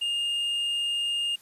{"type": "tone with tanh clipping", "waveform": "sine", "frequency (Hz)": 2827, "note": "F7", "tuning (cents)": 20, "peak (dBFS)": -26, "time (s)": [0.01, 1.36], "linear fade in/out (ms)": 10, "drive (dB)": 4, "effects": ["white hiss -56 dBFS RMS until 1.41 s", "resampled to 32000 Hz"]}